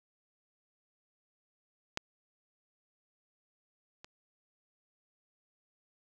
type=clicks; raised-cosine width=0.2 ms; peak=-15 / -30 dBFS; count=2; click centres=1.974 / 4.045 s; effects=none